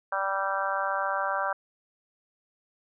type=harmonic tone; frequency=194.8 Hz; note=G3; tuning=11 cents flat; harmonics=3 / 4 / 5 / 6 / 7 / 8; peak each=-33 / -33 / -33 / -33 / -33 / -33 dBFS; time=0.12-1.53 s; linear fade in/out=5 ms; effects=none